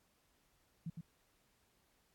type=tone with echo; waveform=sine; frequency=164.81 Hz; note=E3; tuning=in tune; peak=-39 dBFS; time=0.86-0.9 s; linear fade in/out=5 ms; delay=110 ms; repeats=1; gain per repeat=-4 dB; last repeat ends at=1.01 s; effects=pink hiss -75 dBFS RMS until 2.14 s + AAC 64 kbps